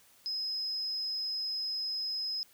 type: tone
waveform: sine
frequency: 5090 Hz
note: D#8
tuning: 39 cents sharp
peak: -32 dBFS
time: 0.26-2.43 s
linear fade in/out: 0 ms
effects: white hiss -62 dBFS RMS until 2.53 s